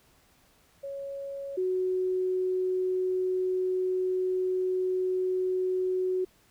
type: tone pair in turn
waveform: sine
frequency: 554.4 / 370 Hz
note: C#5 / F#4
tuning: 0 / 0 cents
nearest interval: perfect fifth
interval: 700 cents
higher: first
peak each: -34 / -25 dBFS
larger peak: second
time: 0.83-1.57 / 1.57-6.25 s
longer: second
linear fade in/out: 10 ms
effects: pink hiss -63 dBFS RMS until 6.5 s